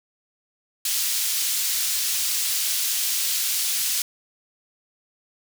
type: high-pass noise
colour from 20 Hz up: pink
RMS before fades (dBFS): -24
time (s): 0.85-4.02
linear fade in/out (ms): 2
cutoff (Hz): 4200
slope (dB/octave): 12
effects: none